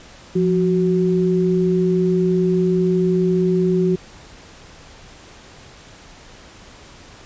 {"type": "tone pair together", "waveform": "sine", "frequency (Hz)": [175.1, 371], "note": ["F3", "F#4"], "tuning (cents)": [5, 5], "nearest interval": "octave + minor second", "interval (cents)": 1300, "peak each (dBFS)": -17, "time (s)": [0.35, 3.96], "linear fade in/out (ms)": 10, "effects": ["pink hiss -43 dBFS RMS until 7.25 s", "resampled to 16000 Hz"]}